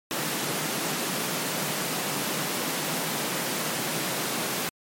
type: high-pass noise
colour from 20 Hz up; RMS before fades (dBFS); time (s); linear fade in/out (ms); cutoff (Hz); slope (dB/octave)
pink; -29; 0.11-4.69; 0; 140; 48
effects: MP3 64 kbps